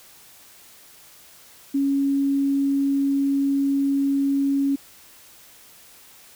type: tone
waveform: sine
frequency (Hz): 277.2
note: C#4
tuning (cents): 0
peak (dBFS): -18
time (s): 1.74-4.76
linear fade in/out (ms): 10
effects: white hiss -49 dBFS RMS until 6.35 s